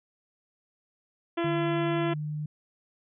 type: harmonic tone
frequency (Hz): 338.7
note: E4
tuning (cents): +47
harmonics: 1 / 2 / 3 / 4 / 5 / 6 / 7 / 8 / 9 / 10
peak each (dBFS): -27 / -33 / -37 / -39 / -41 / -43 / -44 / -45 / -46 / -47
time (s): 1.37-2.14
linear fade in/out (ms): 10
type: tone with pitch glide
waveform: sine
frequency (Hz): 150 to 150.87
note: D3 to D3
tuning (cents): +37 to +47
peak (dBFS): -30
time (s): 1.44-2.46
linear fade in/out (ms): 5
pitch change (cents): +10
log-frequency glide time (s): 1.57-2.04
effects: none